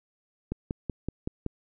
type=click train; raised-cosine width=3 ms; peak=-17 dBFS; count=6; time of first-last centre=0.52-1.463 s; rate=5.3 Hz; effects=none